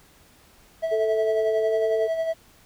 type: tone with tremolo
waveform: triangle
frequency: 652 Hz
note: E5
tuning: 19 cents flat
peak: -19 dBFS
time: 0.82-2.34 s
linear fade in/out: 20 ms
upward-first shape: sine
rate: 11 Hz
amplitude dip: 50%
type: tone with pitch glide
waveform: sine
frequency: 440 to 444.1 Hz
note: A4 to A4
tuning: 0 to +16 cents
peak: -22 dBFS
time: 0.91-2.08 s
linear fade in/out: 20 ms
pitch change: +16 cents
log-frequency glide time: 1.62-1.73 s
effects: pink hiss -55 dBFS RMS until 2.65 s